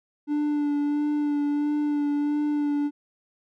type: tone with vibrato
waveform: triangle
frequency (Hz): 293.2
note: D4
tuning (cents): -3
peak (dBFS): -20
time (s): 0.27-2.91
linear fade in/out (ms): 50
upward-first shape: sine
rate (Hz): 1.5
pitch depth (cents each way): 20
effects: none